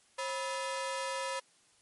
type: ring-modulated tone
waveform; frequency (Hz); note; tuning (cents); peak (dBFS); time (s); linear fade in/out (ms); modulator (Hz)
sawtooth; 759; F#5; +44; -27; 0.18-1.4; 10; 222
effects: white hiss -66 dBFS RMS until 1.81 s + MP3 48 kbps